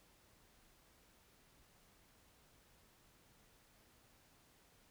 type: silence
effects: pink hiss -69 dBFS RMS until 4.9 s